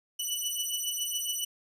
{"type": "beating tone pair", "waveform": "15% pulse", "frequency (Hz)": [2960, 2967.2], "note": ["F#7", "F#7"], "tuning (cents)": [0, 4], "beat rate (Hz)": 7.2, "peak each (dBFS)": -26, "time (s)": [0.19, 1.45], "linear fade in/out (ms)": 10, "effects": []}